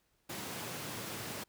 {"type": "high-pass noise", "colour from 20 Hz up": "pink", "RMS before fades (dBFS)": -42, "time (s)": [0.29, 1.44], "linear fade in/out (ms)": 10, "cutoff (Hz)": 110, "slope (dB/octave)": 24, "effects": ["pink hiss -75 dBFS RMS until 1.48 s"]}